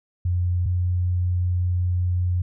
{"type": "tone pair in turn", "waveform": "sine", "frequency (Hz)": [88.9, 89.47], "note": ["F2", "F2"], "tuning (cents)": [31, 42], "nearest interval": "unison", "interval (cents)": 11, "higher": "second", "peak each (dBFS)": -19, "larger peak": "neither", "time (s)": [[0.25, 0.66], [0.66, 2.42]], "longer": "second", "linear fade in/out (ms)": 5, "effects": []}